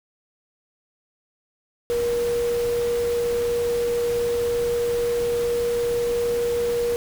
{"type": "tone in noise", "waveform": "sine", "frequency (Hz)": 475.7, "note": "A#4", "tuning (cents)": 35, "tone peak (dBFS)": -20, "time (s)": [1.9, 6.96], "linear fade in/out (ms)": 0, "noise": "pink", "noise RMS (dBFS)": -35, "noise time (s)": [1.9, 6.96], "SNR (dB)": 12, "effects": []}